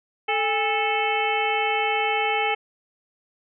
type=harmonic tone with a mistuned harmonic; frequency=438.1 Hz; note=A4; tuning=7 cents flat; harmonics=1 / 2 / 3 / 4 / 5 / 6 / 7; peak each=-28 / -24 / -32 / -36 / -27 / -29 / -32 dBFS; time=0.28-2.55 s; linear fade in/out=10 ms; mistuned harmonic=2; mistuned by=-120 cents; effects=none